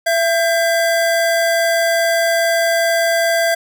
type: tone pair together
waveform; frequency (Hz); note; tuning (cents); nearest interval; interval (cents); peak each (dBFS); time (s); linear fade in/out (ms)
square; 670.6 / 1593; E5 / G6; +30 / +27; octave + minor third; 1497; -15 / -20; 0.06-3.55; 10
effects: none